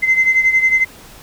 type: beating tone pair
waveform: sine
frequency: 2063 / 2074 Hz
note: C7 / C7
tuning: -25 / -16 cents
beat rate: 11 Hz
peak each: -11 / -16 dBFS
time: 0.02-0.85 s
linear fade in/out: 20 ms
effects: tanh soft clip ceiling -4 dBFS + pink hiss -40 dBFS RMS until 1.22 s